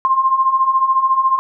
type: beating tone pair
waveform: sine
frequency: 1046.5 / 1060.5 Hz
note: C6 / C6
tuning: 0 / +23 cents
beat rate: 14 Hz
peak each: -18 / -13 dBFS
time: 0.05-1.39 s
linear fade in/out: 0 ms
effects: none